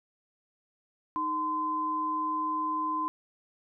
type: tone pair together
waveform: sine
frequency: 311.1 / 1027.2 Hz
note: D#4 / C6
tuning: 0 / -32 cents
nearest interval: octave + major sixth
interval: 2068 cents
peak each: -36 / -28 dBFS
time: 1.16-3.08 s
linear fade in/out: 0 ms
effects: none